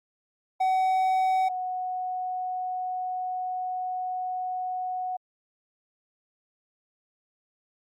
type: tone pair in turn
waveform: triangle / sine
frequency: 753 / 736.7 Hz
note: F#5 / F#5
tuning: +30 / -8 cents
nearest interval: unison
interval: 38 cents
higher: first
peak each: -19 / -28 dBFS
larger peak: first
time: 0.6-1.49 / 1.49-5.17 s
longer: second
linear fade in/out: 10 ms
effects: Opus 48 kbps